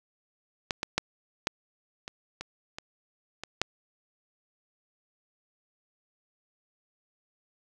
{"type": "clicks", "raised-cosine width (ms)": 0.2, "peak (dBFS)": [-10, -12, -7, -8, -21, -19, -20, -19, -7], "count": 9, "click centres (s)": [0.708, 0.831, 0.98, 1.471, 2.079, 2.41, 2.785, 3.436, 3.616], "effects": []}